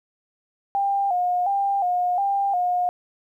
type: tone with vibrato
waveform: sine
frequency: 755 Hz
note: F#5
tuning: 35 cents sharp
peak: -19 dBFS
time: 0.75-2.89 s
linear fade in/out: 0 ms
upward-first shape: square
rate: 1.4 Hz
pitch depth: 90 cents each way
effects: 10-bit